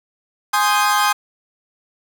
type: chord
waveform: 40% pulse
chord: Ab major seventh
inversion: none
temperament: equal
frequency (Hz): 830.6 / 1046.5 / 1244.5 / 1568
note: Ab5 / C6 / Eb6 / G6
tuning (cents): 0 / 0 / 0 / 0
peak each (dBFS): -18 / -19 / -19 / -21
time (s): 0.53-1.13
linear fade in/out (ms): 10
effects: none